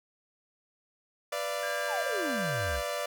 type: chord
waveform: sawtooth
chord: B diminished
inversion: none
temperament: equal with one note detuned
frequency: 493.9 / 587.3 / 684.1 Hz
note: B4 / D5 / F5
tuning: 0 / 0 / -36 cents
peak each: -35 / -29 / -34 dBFS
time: 1.32-3.06 s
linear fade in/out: 5 ms
type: tone with pitch glide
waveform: sine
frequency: 1611 to 1574.2 Hz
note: G6 to G6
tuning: +47 to +7 cents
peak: -35 dBFS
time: 1.63-2.76 s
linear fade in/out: 0 ms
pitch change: -40 cents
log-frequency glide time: 1.81-2.52 s
type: exponential sweep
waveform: triangle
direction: down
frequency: 987.8 to 55 Hz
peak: -31 dBFS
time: 1.87-2.83 s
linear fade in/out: 50 ms
effects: none